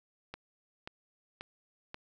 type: click train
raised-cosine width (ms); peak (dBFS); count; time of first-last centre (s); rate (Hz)
0.3; -25; 4; 0.34-1.944; 1.87
effects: none